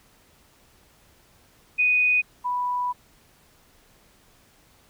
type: tone pair in turn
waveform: sine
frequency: 2486 / 986.6 Hz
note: D#7 / B5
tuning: -2 / -2 cents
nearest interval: octave + major third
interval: 1600 cents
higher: first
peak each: -17 / -23 dBFS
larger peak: first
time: 1.78-2.22 / 2.44-2.93 s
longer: second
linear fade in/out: 20 ms
effects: pink hiss -58 dBFS RMS until 4.89 s